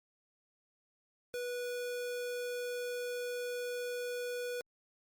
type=tone; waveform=square; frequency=489.5 Hz; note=B4; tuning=15 cents flat; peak=-37 dBFS; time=1.34-4.61 s; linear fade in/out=0 ms; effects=Opus 48 kbps